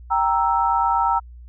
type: chord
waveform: sine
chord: E diminished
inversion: first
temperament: equal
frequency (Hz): 784 / 932.3 / 1318.5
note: G5 / Bb5 / E6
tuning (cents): 0 / 0 / 0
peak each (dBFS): -22 / -19 / -22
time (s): 0.1-1.2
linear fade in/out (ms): 20
effects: added 60 Hz sine -38 dBFS peak until 1.48 s